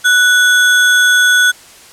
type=tone with sample-and-hold; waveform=sine; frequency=1480 Hz; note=F#6; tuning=in tune; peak=-6 dBFS; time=0.04-1.52 s; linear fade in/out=20 ms; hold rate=4900 Hz; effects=white hiss -39 dBFS RMS until 1.92 s + low-pass 10000 Hz 12 dB/octave